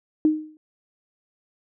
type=tone with exponential decay; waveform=sine; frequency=309.2 Hz; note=D#4; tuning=11 cents flat; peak=-12 dBFS; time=0.25-0.57 s; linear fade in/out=1 ms; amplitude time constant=69 ms; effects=none